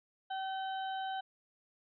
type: harmonic tone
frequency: 767 Hz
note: G5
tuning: 38 cents flat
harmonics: 1 / 2 / 4 / 5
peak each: -36 / -45 / -48 / -54 dBFS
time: 0.3-1.21 s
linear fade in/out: 10 ms
effects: none